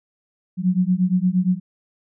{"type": "beating tone pair", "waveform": "sine", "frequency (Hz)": [178.5, 187.1], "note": ["F3", "F#3"], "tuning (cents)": [38, 20], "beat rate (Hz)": 8.6, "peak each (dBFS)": -19, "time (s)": [0.57, 1.6], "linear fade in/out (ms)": 50, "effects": []}